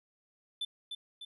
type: tone with echo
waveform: triangle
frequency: 3520 Hz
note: A7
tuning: in tune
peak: -31 dBFS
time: 0.61-0.65 s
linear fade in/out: 5 ms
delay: 300 ms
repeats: 2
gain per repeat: -5 dB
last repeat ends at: 1.25 s
effects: resampled to 32000 Hz